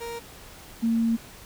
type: tone pair in turn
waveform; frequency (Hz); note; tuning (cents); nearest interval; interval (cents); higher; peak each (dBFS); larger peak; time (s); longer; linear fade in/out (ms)
30% pulse / sine; 467.6 / 228.7; A#4 / A#3; +5 / -33; octave; 1238; first; -30 / -20; second; 0-0.2 / 0.82-1.17; second; 20
effects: pink hiss -46 dBFS RMS until 1.45 s